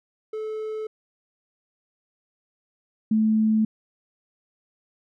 triangle / sine tone pair in turn, 434 / 218.1 Hz, A4 / A3, -24 / -15 cents, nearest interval octave, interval 1191 cents, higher first, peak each -26 / -17 dBFS, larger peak second, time 0.33-0.87 / 3.11-3.65 s, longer neither, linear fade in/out 5 ms, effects none

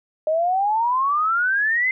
sine exponential sweep, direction up, 611 to 2093 Hz, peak -17 dBFS, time 0.27-1.91 s, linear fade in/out 2 ms, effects none

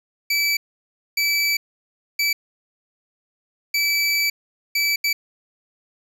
25% pulse tone bursts at uneven times, 2308 Hz, D7, 31 cents flat, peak -14 dBFS, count 6, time 0.3-0.57 / 1.17-1.57 / 2.19-2.33 / 3.74-4.3 / 4.75-4.96 / 5.04-5.13 s, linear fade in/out 5 ms, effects none

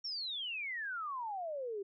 sine exponential sweep, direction down, 5610 to 382.6 Hz, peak -37 dBFS, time 0.04-1.83 s, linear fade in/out 10 ms, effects none

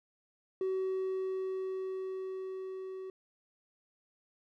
triangle tone with level ramp, 378.1 Hz, F#4, 38 cents sharp, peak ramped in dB -27 to -38 dBFS, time 0.61-3.1 s, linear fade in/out 2 ms, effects tanh soft clip ceiling -25 dBFS

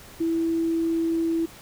sine tone, 329.6 Hz, E4, in tune, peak -21 dBFS, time 0.2-1.46 s, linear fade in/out 10 ms, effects pink hiss -46 dBFS RMS until 1.61 s

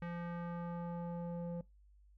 square tone with low-pass filter sweep, 172.2 Hz, F3, 24 cents flat, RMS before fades -42 dBFS, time 0.02-1.61 s, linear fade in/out 2 ms, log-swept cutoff 1900 to 540 Hz, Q 1.6, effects noise-tail reverb RT60 0.2 s tail -22 dB re dry + added 50 Hz sine -61 dBFS peak until 2.17 s

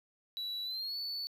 sine tone with pitch glide, 3931 to 4464 Hz, B7 to C#8, -9 to +11 cents, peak -33 dBFS, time 0.37-1.27 s, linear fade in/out 0 ms, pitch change +220 cents, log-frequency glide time 0.64-0.97 s, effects tanh soft clip ceiling -35 dBFS + 11-bit

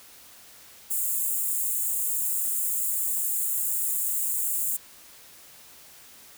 white high-pass noise, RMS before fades -27 dBFS, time 0.9-4.77 s, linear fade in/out 10 ms, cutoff 7000 Hz, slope 96 dB/octave, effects white hiss -50 dBFS RMS until 6.37 s

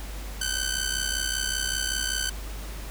10% pulse ring-modulated tone, 1529 Hz, G6, 44 cents flat, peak -15 dBFS, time 0.41-2.3 s, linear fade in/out 5 ms, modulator 32.6 Hz, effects added 50 Hz sine -34 dBFS peak until 2.9 s + pink hiss -42 dBFS RMS until 2.9 s

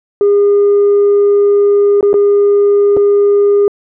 sine tone with dropouts, 406.3 Hz, G#4, 38 cents flat, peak -4 dBFS, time 0.21-3.68 s, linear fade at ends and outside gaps 1 ms, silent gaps 2.009-2.028 / 2.131-2.141 / 2.967-2.971 s, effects tanh soft clip ceiling -4 dBFS

